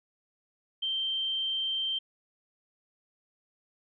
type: tone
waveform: sine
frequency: 3136 Hz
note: G7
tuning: in tune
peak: -28 dBFS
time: 0.82-1.99 s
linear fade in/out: 10 ms
effects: none